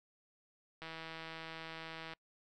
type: click train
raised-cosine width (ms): 0.3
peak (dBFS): -30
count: 214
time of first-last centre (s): 0.82-2.135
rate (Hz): 162
effects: noise-tail reverb RT60 0.1 s tail -26 dB re dry